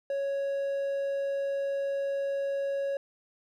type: tone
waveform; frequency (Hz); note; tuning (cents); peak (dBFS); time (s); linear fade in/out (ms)
triangle; 554.4; C#5; 0; -26; 0.1-2.97; 2
effects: none